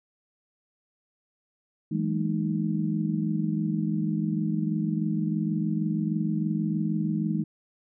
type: tone cluster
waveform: sine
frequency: 162.5 / 185.3 / 208.8 / 229 / 310.5 Hz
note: E3 / F#3 / G#3 / A#3 / D#4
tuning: -24 / +3 / +10 / -31 / -3 cents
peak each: -28 / -37 / -28 / -36 / -32 dBFS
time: 1.91-7.44 s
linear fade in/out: 10 ms
effects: none